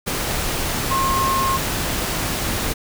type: tone in noise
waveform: sine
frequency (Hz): 1071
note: C6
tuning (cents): +40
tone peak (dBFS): -18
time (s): 0.9-1.58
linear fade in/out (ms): 20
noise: pink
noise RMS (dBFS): -23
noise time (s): 0.06-2.74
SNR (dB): +2
effects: none